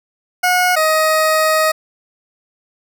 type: tone pair in turn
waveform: 20% pulse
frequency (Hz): 725 / 628.6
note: F#5 / D#5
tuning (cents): -35 / +18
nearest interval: major second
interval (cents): 247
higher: first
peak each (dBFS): -7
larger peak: neither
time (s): 0.43-0.76 / 0.76-1.72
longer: second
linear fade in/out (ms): 10
effects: none